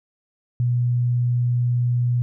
sine tone, 121.9 Hz, B2, 22 cents flat, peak -17 dBFS, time 0.6-2.22 s, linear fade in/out 0 ms, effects none

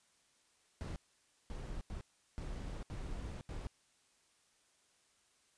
brown noise bursts at uneven times, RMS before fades -43 dBFS, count 6, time 0.81-0.96 / 1.5-1.81 / 1.9-2.01 / 2.38-2.83 / 2.9-3.41 / 3.49-3.67 s, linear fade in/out 0 ms, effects white hiss -72 dBFS RMS until 5.57 s + resampled to 22050 Hz

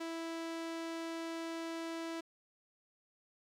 sawtooth tone, 329.6 Hz, E4, in tune, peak -35 dBFS, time 0-2.21 s, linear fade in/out 10 ms, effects low-pass 7000 Hz 12 dB/octave + 11-bit

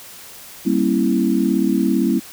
sine chord, G diminished seventh, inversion none, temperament equal with one note detuned, 196 / 233.1 / 271.2 / 329.6 Hz, G3 / Bb3 / Db4 / Fb4, 0 / 0 / -38 / 0 cents, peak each -20 dBFS, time 0.65-2.2 s, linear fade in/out 20 ms, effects white hiss -39 dBFS RMS until 2.32 s

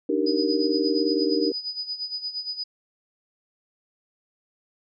sine chord, Eb major seventh, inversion third, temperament just, 291.7 / 311.1 / 388.9 / 466.7 Hz, D4 / Eb4 / G4 / Bb4, -12 / 0 / -14 / +2 cents, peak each -26 dBFS, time 0.09-1.52 s, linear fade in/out 5 ms
sine tone with tremolo, 4970 Hz, D#8, 3 cents flat, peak -26 dBFS, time 0.26-2.64 s, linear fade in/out 10 ms, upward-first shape sine, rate 8.6 Hz, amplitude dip 75%
effects none

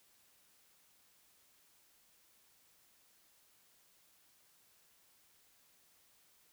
silence, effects white hiss -69 dBFS RMS until 6.52 s

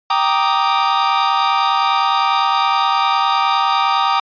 45% pulse chord, Eb major seventh, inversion first, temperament equal, 784 / 932.3 / 1174.7 / 1244.5 Hz, G5 / Bb5 / D6 / Eb6, 0 / 0 / 0 / 0 cents, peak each -19 dBFS, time 0.1-4.2 s, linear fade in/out 5 ms, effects resampled to 11025 Hz

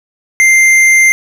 sine tone with hard clipping, 2093 Hz, C7, in tune, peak -6 dBFS, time 0.4-1.12 s, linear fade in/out 0 ms, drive 10 dB, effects none

